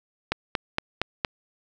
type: click train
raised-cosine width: 0.3 ms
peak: -7 dBFS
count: 5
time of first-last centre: 0.32-1.248 s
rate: 4.31 Hz
effects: none